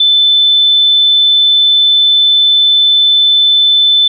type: tone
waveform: sine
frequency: 3520 Hz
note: A7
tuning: in tune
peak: -5 dBFS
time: 0-4.08 s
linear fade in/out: 5 ms
effects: none